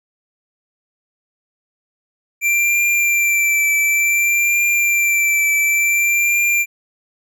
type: tone with vibrato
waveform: square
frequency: 2353 Hz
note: D7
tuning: 3 cents sharp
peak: -14 dBFS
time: 2.41-6.66 s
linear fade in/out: 50 ms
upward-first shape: triangle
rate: 0.56 Hz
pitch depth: 27 cents each way
effects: none